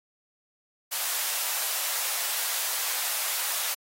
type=high-pass noise; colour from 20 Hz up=white; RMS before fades=-29 dBFS; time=0.91-3.75 s; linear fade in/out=20 ms; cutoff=600 Hz; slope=24 dB/octave; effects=AAC 48 kbps